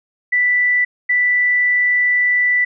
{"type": "tone pair in turn", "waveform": "sine", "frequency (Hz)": [1975.5, 1975.5], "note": ["B6", "B6"], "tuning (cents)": [0, 0], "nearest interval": "unison", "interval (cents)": 0, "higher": "neither", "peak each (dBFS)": [-12, -12], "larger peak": "neither", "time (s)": [[0.32, 0.85], [1.09, 2.65]], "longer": "second", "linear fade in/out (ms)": 10, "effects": []}